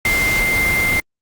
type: tone in noise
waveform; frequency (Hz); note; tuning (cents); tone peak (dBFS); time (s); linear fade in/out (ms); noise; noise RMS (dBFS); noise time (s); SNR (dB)
sine; 2093; C7; 0; -15; 0.05-1; 2; pink; -22; 0.05-1; +4
effects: Opus 48 kbps